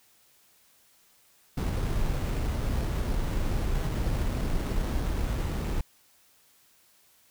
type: noise with sample-and-hold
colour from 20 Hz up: brown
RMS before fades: -28 dBFS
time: 1.57-5.81 s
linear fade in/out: 5 ms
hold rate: 4900 Hz
effects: white hiss -62 dBFS RMS until 7.3 s